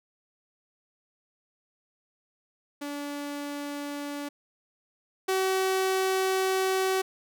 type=tone pair in turn; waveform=sawtooth; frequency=288.1 / 379.2 Hz; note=D4 / F#4; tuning=-33 / +43 cents; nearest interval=perfect fourth; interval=476 cents; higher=second; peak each=-29 / -20 dBFS; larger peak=second; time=2.81-4.29 / 5.28-7.02 s; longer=second; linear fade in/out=10 ms; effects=none